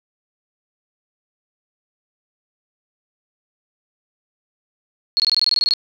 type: tone bursts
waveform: sine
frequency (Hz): 4323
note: C#8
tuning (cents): -44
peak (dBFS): -13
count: 12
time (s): 5.17-5.737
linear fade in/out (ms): 0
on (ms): 28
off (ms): 21
effects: none